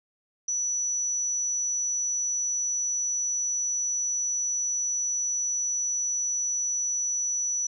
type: tone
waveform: sine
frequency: 5920 Hz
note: F#8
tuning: in tune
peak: -25 dBFS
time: 0.48-7.67 s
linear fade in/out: 5 ms
effects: none